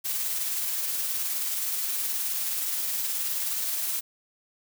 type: noise with tremolo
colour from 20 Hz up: blue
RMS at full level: -28 dBFS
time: 0.04-4.01 s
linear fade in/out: 20 ms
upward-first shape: sine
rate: 19 Hz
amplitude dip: 25%
effects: none